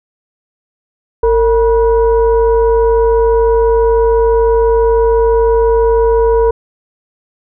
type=tone with frequency modulation; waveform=sine; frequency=457 Hz; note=A#4; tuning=34 cents flat; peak=-7 dBFS; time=1.23-6.51 s; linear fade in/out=5 ms; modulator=510 Hz; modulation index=0.64; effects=none

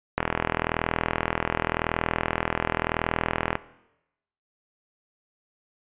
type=click train; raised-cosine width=0.5 ms; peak=-7 dBFS; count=139; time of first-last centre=0.18-3.554 s; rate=40.9 Hz; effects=noise-tail reverb RT60 0.9 s tail -18 dB re dry + resampled to 8000 Hz

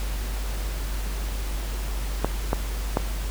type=clicks; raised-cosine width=1 ms; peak=-7 / -8 / -6 dBFS; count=3; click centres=2.246 / 2.531 / 2.971 s; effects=added 49 Hz sine -26 dBFS peak until 3.3 s + pink hiss -37 dBFS RMS until 3.3 s

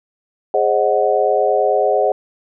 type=chord; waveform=sine; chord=Ab dominant seventh; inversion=none; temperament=equal with one note detuned; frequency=415.3 / 533.3 / 622.3 / 740 Hz; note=Ab4 / C5 / Eb5 / Gb5; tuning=0 / +33 / 0 / 0 cents; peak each=-18 dBFS; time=0.54-2.12 s; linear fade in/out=2 ms; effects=none

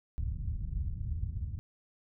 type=low-pass noise; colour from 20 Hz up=white; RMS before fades=-35 dBFS; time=0.18-1.59 s; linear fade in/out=0 ms; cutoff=110 Hz; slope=24 dB/octave; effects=none

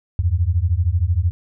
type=beating tone pair; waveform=sine; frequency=80.8 / 93.8 Hz; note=E2 / F#2; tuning=-34 / +24 cents; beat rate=13 Hz; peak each=-18 / -18 dBFS; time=0.19-1.31 s; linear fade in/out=0 ms; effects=none

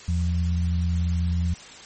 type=tone pair together; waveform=sine; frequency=82.41 / 174.33 Hz; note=E2 / F3; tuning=0 / -3 cents; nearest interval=octave + minor second; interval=1297 cents; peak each=-21 / -28 dBFS; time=0.08-1.54 s; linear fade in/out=5 ms; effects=white hiss -43 dBFS RMS until 1.85 s + MP3 32 kbps

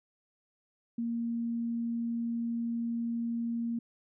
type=tone; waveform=sine; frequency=233.1 Hz; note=A#3; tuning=in tune; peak=-30 dBFS; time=0.98-3.79 s; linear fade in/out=5 ms; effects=none

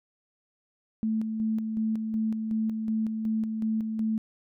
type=tone with tremolo; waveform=sine; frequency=220 Hz; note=A3; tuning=in tune; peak=-24 dBFS; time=1.03-4.18 s; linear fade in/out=0 ms; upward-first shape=square; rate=2.7 Hz; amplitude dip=40%; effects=none

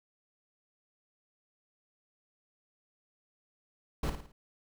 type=noise with echo; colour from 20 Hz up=brown; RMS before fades=-31 dBFS; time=4.03-4.1 s; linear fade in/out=5 ms; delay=55 ms; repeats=4; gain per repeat=-7 dB; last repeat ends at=4.32 s; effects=none

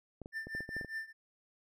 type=clicks; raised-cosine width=2 ms; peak=-31 dBFS; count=9; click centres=0.217 / 0.259 / 0.47 / 0.55 / 0.606 / 0.691 / 0.766 / 0.812 / 0.847 s
type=tone with tremolo; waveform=triangle; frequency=1784 Hz; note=A6; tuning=23 cents sharp; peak=-33 dBFS; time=0.32-1.13 s; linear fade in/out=50 ms; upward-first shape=triangle; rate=5 Hz; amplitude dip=95%
effects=none

